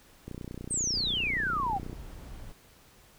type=click train; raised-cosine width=3 ms; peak=-26 dBFS; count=51; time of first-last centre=0.28-1.93 s; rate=30.3 Hz
type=exponential sweep; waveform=sine; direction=down; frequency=8780 to 740 Hz; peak=-27 dBFS; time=0.7-1.79 s; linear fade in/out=20 ms
type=noise; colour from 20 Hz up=brown; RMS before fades=-43 dBFS; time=0.93-2.53 s; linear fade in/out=20 ms
effects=pink hiss -58 dBFS RMS until 3.18 s